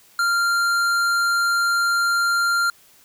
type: tone with tanh clipping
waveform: sine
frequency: 1390 Hz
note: F6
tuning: 9 cents flat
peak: -19 dBFS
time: 0.19-2.7 s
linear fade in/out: 2 ms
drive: 16 dB
effects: white hiss -53 dBFS RMS until 3.04 s